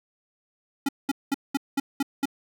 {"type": "tone bursts", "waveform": "square", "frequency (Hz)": 277.2, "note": "C#4", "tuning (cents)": 0, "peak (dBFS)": -22, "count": 7, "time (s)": [0.86, 2.256], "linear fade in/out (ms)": 5, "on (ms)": 28, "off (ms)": 200, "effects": []}